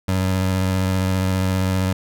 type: tone with vibrato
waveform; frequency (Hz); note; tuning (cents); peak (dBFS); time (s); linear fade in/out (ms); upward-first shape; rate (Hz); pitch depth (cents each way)
25% pulse; 93.9; F#2; +26; -14; 0.08-1.93; 5; square; 15; 15
effects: none